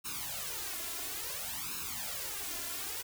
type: noise with flanger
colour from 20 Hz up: white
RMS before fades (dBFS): -39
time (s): 0.04-3.03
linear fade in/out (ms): 20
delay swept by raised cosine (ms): 0.75 to 2.95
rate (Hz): 0.58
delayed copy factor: +1
effects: none